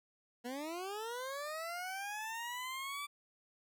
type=linear sweep; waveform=20% pulse; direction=up; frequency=234.6 to 1168 Hz; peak=-35 dBFS; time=0.44-3.07 s; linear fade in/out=20 ms; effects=none